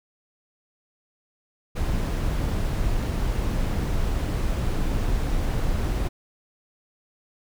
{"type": "noise", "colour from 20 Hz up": "brown", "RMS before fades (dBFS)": -24, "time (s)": [1.75, 6.09], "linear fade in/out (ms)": 20, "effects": []}